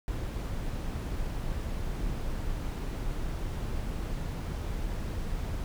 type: noise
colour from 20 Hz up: brown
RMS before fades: -33 dBFS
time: 0.08-5.64 s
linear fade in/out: 0 ms
effects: none